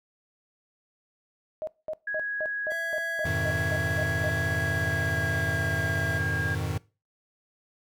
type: tone bursts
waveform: sine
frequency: 624 Hz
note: D#5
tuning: 5 cents sharp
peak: -29 dBFS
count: 11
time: 1.62-4.292 s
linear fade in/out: 0 ms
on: 52 ms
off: 210 ms
type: tone with pitch glide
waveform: sine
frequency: 1661.2 to 1624.2 Hz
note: G#6 to G#6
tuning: 0 to -39 cents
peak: -28 dBFS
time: 2.07-6.55 s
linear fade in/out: 5 ms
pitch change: -39 cents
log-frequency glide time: 4.48-5.76 s
type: tone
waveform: square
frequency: 663 Hz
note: E5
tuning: 10 cents sharp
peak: -36 dBFS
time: 2.7-6.19 s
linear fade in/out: 10 ms
type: chord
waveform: square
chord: F half-diminished seventh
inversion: none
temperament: equal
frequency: 87.31 / 103.83 / 123.47 / 155.56 Hz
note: F2 / Ab2 / Cb3 / Eb3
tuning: 0 / 0 / 0 / 0 cents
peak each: -33 / -34 / -37 / -34 dBFS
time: 3.25-6.78 s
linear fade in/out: 5 ms
effects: noise-tail reverb RT60 0.3 s tail -21 dB re dry